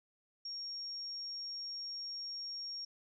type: tone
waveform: sine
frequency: 5560 Hz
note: F8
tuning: 9 cents flat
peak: -40 dBFS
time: 0.45-2.85 s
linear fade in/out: 5 ms
effects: none